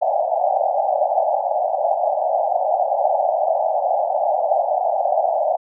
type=band-pass noise; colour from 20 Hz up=white; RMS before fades=-19 dBFS; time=0.01-5.57 s; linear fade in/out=20 ms; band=580 to 810 Hz; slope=96 dB/octave; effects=none